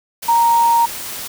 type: tone in noise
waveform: sine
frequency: 932.3 Hz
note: A#5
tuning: in tune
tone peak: -10 dBFS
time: 0.28-0.86 s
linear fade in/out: 10 ms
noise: white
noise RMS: -28 dBFS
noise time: 0.22-1.28 s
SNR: +15 dB
effects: none